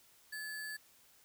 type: tone with sample-and-hold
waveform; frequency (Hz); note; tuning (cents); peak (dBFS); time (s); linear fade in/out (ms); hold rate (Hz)
sine; 1717; A6; -43; -40; 0.32-0.77; 10; 6300
effects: white hiss -65 dBFS RMS until 1.24 s